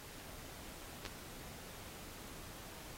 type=clicks; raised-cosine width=0.2 ms; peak=-25 dBFS; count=2; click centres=1.052 / 1.062 s; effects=pink hiss -52 dBFS RMS until 2.97 s + AAC 48 kbps